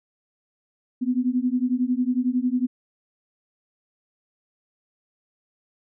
sine beating tone pair, 245.1 / 256.1 Hz, B3 / C4, -13 / -37 cents, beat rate 11 Hz, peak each -23 dBFS, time 1.01-2.67 s, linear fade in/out 20 ms, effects none

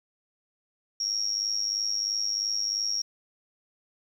sine tone with amplitude modulation, 5580 Hz, F8, 2 cents flat, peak -22 dBFS, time 1-3.02 s, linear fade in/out 5 ms, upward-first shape sine, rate 103 Hz, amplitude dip 85%, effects 9-bit

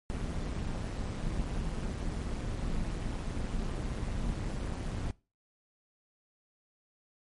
brown noise with amplitude modulation, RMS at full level -31 dBFS, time 0.1-5.11 s, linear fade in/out 0 ms, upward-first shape sine, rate 190 Hz, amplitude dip 70%, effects noise-tail reverb RT60 0.3 s tail -22 dB re dry + MP3 48 kbps

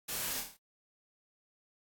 white noise with echo, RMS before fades -38 dBFS, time 0.08-0.41 s, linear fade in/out 10 ms, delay 27 ms, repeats 6, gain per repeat -4 dB, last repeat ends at 0.572 s, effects AAC 64 kbps

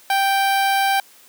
sawtooth tone with notch filter, 784 Hz, G5, in tune, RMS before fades -18 dBFS, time 0.1-1 s, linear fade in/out 2 ms, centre 6900 Hz, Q 1.8, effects white hiss -49 dBFS RMS until 1.28 s + high-pass 200 Hz 12 dB/octave

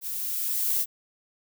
violet noise with level ramp, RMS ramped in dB -33 to -24 dBFS, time 0.01-0.86 s, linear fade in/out 50 ms, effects none

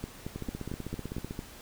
two click trains, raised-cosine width 3 ms, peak -22 / -23 dBFS, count 7 / 16, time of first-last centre 0.04-1.391 / 0.36-1.309 s, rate 4.44 / 15.8 Hz, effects pink hiss -49 dBFS RMS until 1.61 s

